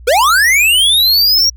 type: linear sweep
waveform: square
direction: up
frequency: 438.5 to 5680 Hz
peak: -8 dBFS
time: 0.07-1.5 s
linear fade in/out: 10 ms
effects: added 60 Hz sine -32 dBFS peak until 1.56 s